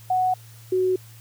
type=tone pair in turn; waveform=sine; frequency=740 / 371.2 Hz; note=F#5 / F#4; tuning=0 / +6 cents; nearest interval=octave; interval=1194 cents; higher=first; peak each=-18 dBFS; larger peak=neither; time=0.1-0.34 / 0.72-0.96 s; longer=neither; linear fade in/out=5 ms; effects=added 113 Hz sine -44 dBFS peak until 1.2 s + white hiss -51 dBFS RMS until 1.2 s